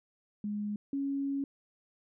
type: tone pair in turn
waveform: sine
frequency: 207.7 / 277.2 Hz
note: G#3 / C#4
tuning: 0 / 0 cents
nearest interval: perfect fourth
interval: 500 cents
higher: second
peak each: -32 / -30 dBFS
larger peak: second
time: 0.44-0.76 / 0.93-1.44 s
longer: second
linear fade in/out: 2 ms
effects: none